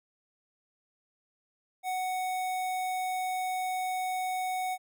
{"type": "tone with notch filter", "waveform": "square", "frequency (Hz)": 742, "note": "F#5", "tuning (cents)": 5, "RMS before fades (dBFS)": -32, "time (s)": [1.83, 4.78], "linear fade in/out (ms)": 50, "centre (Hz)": 4800, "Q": 1.6, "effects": []}